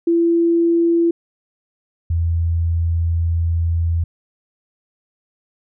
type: tone pair in turn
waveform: sine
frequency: 337.4 / 83.67 Hz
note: E4 / E2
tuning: +40 / +26 cents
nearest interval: 2 octaves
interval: 2414 cents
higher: first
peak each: -12 / -15 dBFS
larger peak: first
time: 0.07-1.11 / 2.1-4.04 s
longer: second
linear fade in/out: 5 ms
effects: none